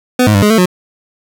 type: tone with pitch steps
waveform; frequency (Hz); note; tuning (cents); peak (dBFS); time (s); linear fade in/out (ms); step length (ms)
25% pulse; 250.8 / 105.7 / 99.1 / 209.1 / 222.6 / 181.2; B3 / G#2 / G2 / G#3 / A3 / F#3; +27 / +31 / +19 / +12 / +20 / -36; -3; 0.19-0.658; 5; 78
effects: none